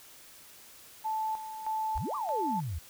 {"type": "tone with tremolo", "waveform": "sine", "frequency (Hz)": 875, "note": "A5", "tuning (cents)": -10, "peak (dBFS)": -29, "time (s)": [1.04, 2.61], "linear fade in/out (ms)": 20, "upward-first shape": "square", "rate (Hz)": 1.6, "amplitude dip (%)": 65}
{"type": "exponential two-way sweep", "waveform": "sine", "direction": "up then down", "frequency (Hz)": [44.95, 1221, 71], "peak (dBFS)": -32, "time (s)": [1.95, 2.79], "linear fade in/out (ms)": 10, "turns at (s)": 2.15}
{"effects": ["white hiss -53 dBFS RMS until 2.89 s"]}